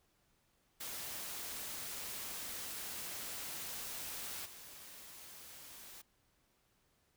white noise with level steps, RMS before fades -44 / -53 dBFS, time 0.8-6.02 s, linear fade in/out 10 ms, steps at 4.45 s, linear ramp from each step 10 ms, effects pink hiss -75 dBFS RMS until 7.16 s

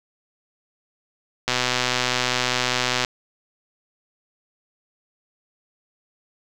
click train, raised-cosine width 0.2 ms, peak -3 dBFS, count 197, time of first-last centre 1.48-3.048 s, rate 125 Hz, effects none

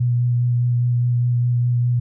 sine tone with vibrato, 121.6 Hz, B2, 26 cents flat, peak -15 dBFS, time 0-2 s, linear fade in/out 10 ms, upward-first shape sine, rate 4.9 Hz, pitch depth 14 cents each way, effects none

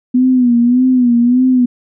sine tone with vibrato, 246.9 Hz, B3, in tune, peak -7 dBFS, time 0.14-1.66 s, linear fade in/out 10 ms, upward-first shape sine, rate 1.7 Hz, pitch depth 77 cents each way, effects none

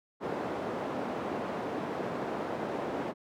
white band-pass noise, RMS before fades -35 dBFS, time 0.2-3.14 s, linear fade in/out 50 ms, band 190 to 660 Hz, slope 12 dB/octave, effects none

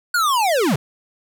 square linear sweep, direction down, 1480 to 113.5 Hz, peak -16 dBFS, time 0.14-0.76 s, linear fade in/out 5 ms, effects 8-bit

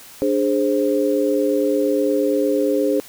sine tone cluster, 293.8 / 416.5 / 525 Hz, D4 / G#4 / C5, +1 / +5 / +6 cents, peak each -20 dBFS, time 0.22-3 s, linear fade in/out 0 ms, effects white hiss -42 dBFS RMS until 3.08 s

